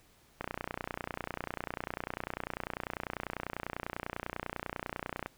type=click train; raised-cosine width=0.5 ms; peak=-20 dBFS; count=147; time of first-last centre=0.41-5.26 s; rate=30.1 Hz; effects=pink hiss -64 dBFS RMS until 5.37 s